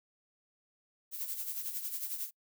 violet noise with tremolo, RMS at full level -36 dBFS, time 1.11-2.31 s, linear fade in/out 50 ms, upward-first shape sine, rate 11 Hz, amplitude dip 60%, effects noise-tail reverb RT60 0.1 s tail -26 dB re dry

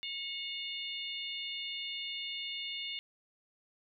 harmonic tone with a mistuned harmonic, 714 Hz, F5, 38 cents sharp, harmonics 3 / 4 / 5 / 6, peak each -44 / -40 / -42 / -49 dBFS, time 0.03-2.99 s, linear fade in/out 0 ms, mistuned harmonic 3, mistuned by +36 cents, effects none

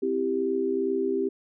sine chord, C major, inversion none, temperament equal, 261.6 / 329.6 / 392 Hz, C4 / E4 / G4, 0 / 0 / 0 cents, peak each -30 / -31 / -25 dBFS, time 0.02-1.29 s, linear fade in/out 10 ms, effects none

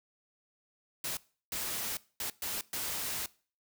white noise bursts at uneven times, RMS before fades -36 dBFS, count 5, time 1.04-1.17 / 1.52-1.97 / 2.2-2.3 / 2.42-2.61 / 2.73-3.26 s, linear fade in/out 2 ms, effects noise-tail reverb RT60 0.4 s tail -21 dB re dry

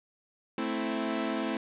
sawtooth chord, A minor, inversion none, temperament equal, 220 / 261.6 / 329.6 Hz, A3 / C4 / E4, 0 / 0 / 0 cents, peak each -30 dBFS, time 0.58-1.57 s, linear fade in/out 2 ms, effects resampled to 8000 Hz + 8-bit

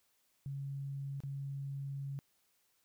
sine tone with dropouts, 138.59 Hz, C#3, in tune, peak -38 dBFS, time 0.46-2.19 s, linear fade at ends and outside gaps 0 ms, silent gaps 1.204-1.236 s, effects white hiss -75 dBFS RMS until 2.84 s

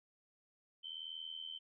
sine tone with amplitude modulation, 3093 Hz, G7, 24 cents flat, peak -40 dBFS, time 0.83-1.59 s, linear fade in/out 20 ms, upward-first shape sine, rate 80.9 Hz, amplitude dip 80%, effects none

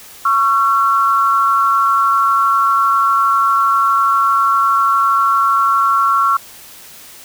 sine tone pair together, 1108.7 / 1356.2 Hz, C#6 / E6, 0 / +49 cents, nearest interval minor third, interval 349 cents, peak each -13 dBFS, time 0.25-6.37 s, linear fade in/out 5 ms, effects white hiss -38 dBFS RMS until 7.24 s

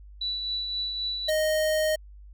sine tone with tremolo, 3951 Hz, B7, in tune, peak -26 dBFS, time 0.21-1.3 s, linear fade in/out 5 ms, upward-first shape triangle, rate 3.8 Hz, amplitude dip 40%
square tone, 621 Hz, D#5, 3 cents flat, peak -23 dBFS, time 1.28-1.96 s, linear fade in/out 10 ms
effects added 50 Hz sine -44 dBFS peak until 2.33 s

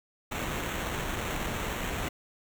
pink noise with sample-and-hold, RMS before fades -33 dBFS, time 0.31-2.09 s, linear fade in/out 10 ms, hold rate 4900 Hz, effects none

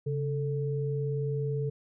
sine tone pair together, 138.59 / 441 Hz, C#3 / A4, 0 / +4 cents, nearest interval octave + minor sixth, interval 2004 cents, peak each -29 / -33 dBFS, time 0.06-1.7 s, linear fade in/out 10 ms, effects none

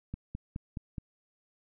click train, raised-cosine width 5 ms, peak -24 dBFS, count 5, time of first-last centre 0.14-0.982 s, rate 4.75 Hz, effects none

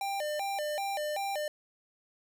square tone with vibrato, 689 Hz, F5, 24 cents flat, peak -32 dBFS, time 0.01-1.48 s, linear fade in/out 2 ms, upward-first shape square, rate 2.6 Hz, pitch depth 240 cents each way, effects none

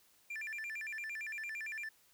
triangle tone with vibrato, 2049 Hz, C7, 37 cents flat, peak -38 dBFS, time 0.3-1.89 s, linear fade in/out 5 ms, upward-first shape square, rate 8.8 Hz, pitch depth 260 cents each way, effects white hiss -68 dBFS RMS until 2.13 s

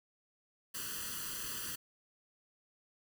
white noise with comb filter, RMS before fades -41 dBFS, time 0.74-1.76 s, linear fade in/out 10 ms, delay 0.66 ms, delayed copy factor +1, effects none

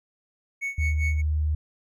triangle tone with tremolo, 2217 Hz, C#7, in tune, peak -24 dBFS, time 0.61-1.22 s, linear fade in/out 20 ms, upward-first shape sine, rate 5 Hz, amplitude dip 90%
sine tone, 76.3 Hz, D#2, 33 cents flat, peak -21 dBFS, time 0.78-1.55 s, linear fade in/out 5 ms
effects tanh soft clip ceiling -12 dBFS

